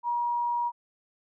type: tone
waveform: sine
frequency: 955 Hz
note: A#5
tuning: 42 cents sharp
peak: -25 dBFS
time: 0.03-0.72 s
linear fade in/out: 50 ms
effects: none